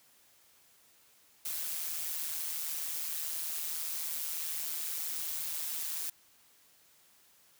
blue noise with amplitude modulation, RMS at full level -34 dBFS, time 1.45-6.1 s, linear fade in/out 5 ms, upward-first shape sine, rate 158 Hz, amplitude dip 60%, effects white hiss -64 dBFS RMS until 7.59 s + high-pass 60 Hz 12 dB/octave

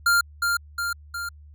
square tone with echo, 1396.9 Hz, F6, in tune, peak -17 dBFS, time 0.06-0.21 s, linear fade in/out 5 ms, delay 360 ms, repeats 3, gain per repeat -4 dB, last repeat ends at 1.29 s, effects added 74 Hz sine -44 dBFS peak until 1.54 s

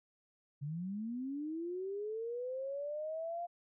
sine linear sweep, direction up, 136.7 to 702 Hz, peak -37 dBFS, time 0.61-3.47 s, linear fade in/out 20 ms, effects none

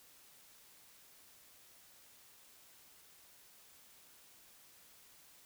silence, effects white hiss -62 dBFS RMS until 5.45 s

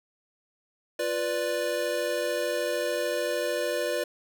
square chord, B diminished, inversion second, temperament equal, 349.2 / 493.9 / 587.3 Hz, F4 / B4 / D5, 0 / 0 / 0 cents, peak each -35 / -31 / -30 dBFS, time 0.99-4.04 s, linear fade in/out 5 ms, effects none

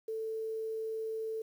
sine tone with quantisation, 443 Hz, A4, 12 cents sharp, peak -34 dBFS, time 0.08-1.42 s, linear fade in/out 5 ms, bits 10, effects none

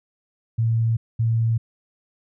sine tone pair in turn, 114 / 114 Hz, A#2 / A#2, -38 / -38 cents, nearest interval unison, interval 0 cents, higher neither, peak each -17 dBFS, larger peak neither, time 0.58-0.97 / 1.19-1.58 s, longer neither, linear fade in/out 10 ms, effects none

